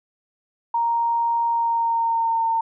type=tone with pitch glide; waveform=sine; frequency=932.3 to 909.4 Hz; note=A#5 to A#5; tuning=0 to -43 cents; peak=-18 dBFS; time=0.74-2.61 s; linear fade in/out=5 ms; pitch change=-43 cents; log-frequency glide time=1.48-2.47 s; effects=none